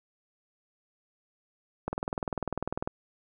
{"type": "click train", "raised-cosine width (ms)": 1, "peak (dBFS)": -16, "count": 21, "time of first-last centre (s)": [1.88, 2.875], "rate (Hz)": 20.1, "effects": []}